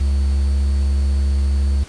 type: tone with quantisation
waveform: triangle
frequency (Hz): 69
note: C#2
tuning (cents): -7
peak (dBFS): -12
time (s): 0-1.84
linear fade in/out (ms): 10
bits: 7
effects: pink hiss -41 dBFS RMS until 1.88 s + resampled to 22050 Hz